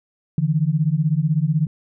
sine beating tone pair, 146.83 / 162.83 Hz, D3 / E3, 0 / -21 cents, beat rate 16 Hz, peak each -19 dBFS, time 0.38-1.67 s, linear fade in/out 2 ms, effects none

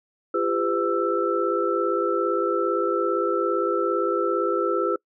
sine tone cluster, 344.2 / 401.8 / 506 / 1326 Hz, F4 / G4 / B4 / E6, -25 / +43 / +42 / +10 cents, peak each -26 dBFS, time 0.34-4.96 s, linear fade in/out 5 ms, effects noise-tail reverb RT60 0.1 s tail -25 dB re dry

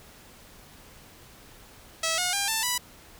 5% pulse tone with pitch steps, 650 / 721.2 / 800.2 / 887.9 / 985.2 Hz, E5 / F#5 / G5 / A5 / B5, -24 / -45 / +35 / +15 / -5 cents, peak -13 dBFS, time 2.03-2.78 s, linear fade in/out 5 ms, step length 150 ms, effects pink hiss -51 dBFS RMS until 3.19 s

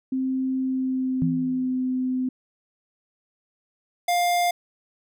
sine tone with pitch glide, 261.6 to 256.1 Hz, C4 to C4, 0 to -37 cents, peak -22 dBFS, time 0.12-2.29 s, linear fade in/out 5 ms, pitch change -37 cents, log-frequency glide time 0.59-1.64 s
sine tone with exponential decay, 164.81 Hz, E3, in tune, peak -19 dBFS, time 1.22-1.82 s, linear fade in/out 0 ms, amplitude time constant 130 ms
square tone, 703 Hz, F5, 11 cents sharp, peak -20 dBFS, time 4.08-4.51 s, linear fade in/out 5 ms
effects none

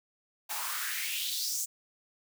white noise with high-pass filter sweep, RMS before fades -34 dBFS, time 0.49-1.66 s, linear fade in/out 20 ms, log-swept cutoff 770 to 7200 Hz, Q 3.6, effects none

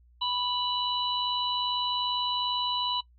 harmonic tone, 987.8 Hz, B5, in tune, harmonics 1 / 3 / 4, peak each -31 / -31 / -31 dBFS, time 0.21-3.01 s, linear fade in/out 10 ms, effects noise-tail reverb RT60 0.1 s tail -20 dB re dry + added 60 Hz sine -56 dBFS peak until 3.18 s

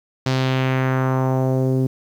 sawtooth tone with low-pass filter sweep, 130.81 Hz, C3, in tune, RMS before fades -19 dBFS, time 0.26-1.87 s, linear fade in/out 5 ms, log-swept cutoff 5200 to 330 Hz, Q 1.7, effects 8-bit

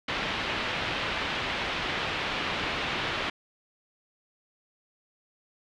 white low-pass noise, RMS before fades -31 dBFS, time 0.08-3.3 s, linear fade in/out 5 ms, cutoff 3300 Hz, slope 24 dB/octave, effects none

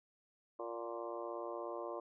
harmonic tone with a mistuned harmonic, 116.54 Hz, A#2, in tune, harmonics 3 / 4 / 5 / 6 / 7 / 8 / 9 / 10, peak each -46 / -47 / -45 / -51 / -55 / -54 / -48 / -56 dBFS, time 0.59-2 s, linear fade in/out 5 ms, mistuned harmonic 6, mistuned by +23 cents, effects none

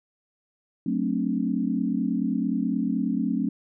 sine chord, D dominant seventh, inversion first, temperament just, 183.54 / 220.2 / 264.3 / 293.7 Hz, F#3 / A3 / C4 / D4, -14 / +2 / +18 / 0 cents, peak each -29 / -27 / -27 / -31 dBFS, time 0.86-3.49 s, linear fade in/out 5 ms, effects none

